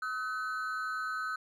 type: ring-modulated tone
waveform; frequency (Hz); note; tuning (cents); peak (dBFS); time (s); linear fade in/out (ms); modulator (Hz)
triangle; 1394; F6; -4; -28; 0.02-1.36; 5; 115
effects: none